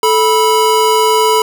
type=tone pair together; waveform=square; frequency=436.5 / 980 Hz; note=A4 / B5; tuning=-14 / -14 cents; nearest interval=octave + major second; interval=1400 cents; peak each=-12 dBFS; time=0.03-1.42 s; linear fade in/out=2 ms; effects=none